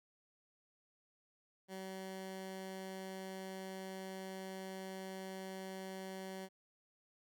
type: tone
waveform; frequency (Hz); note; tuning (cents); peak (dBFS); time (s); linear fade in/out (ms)
15% pulse; 190; F#3; +46; -38; 1.68-6.49; 50
effects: none